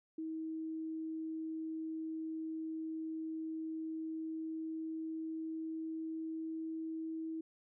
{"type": "tone with pitch glide", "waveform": "sine", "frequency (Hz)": [319.3, 321.9], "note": ["D#4", "E4"], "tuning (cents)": [45, -41], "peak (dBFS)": -38, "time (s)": [0.18, 7.41], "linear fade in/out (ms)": 5, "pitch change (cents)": 14, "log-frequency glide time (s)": [3.71, 7.29], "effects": []}